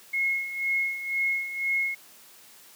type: tone with tremolo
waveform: sine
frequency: 2166 Hz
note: C#7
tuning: 41 cents flat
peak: -22 dBFS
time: 0.13-1.95 s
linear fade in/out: 10 ms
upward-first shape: sine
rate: 2 Hz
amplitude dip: 70%
effects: white hiss -52 dBFS RMS until 2.75 s + high-pass 150 Hz 12 dB/octave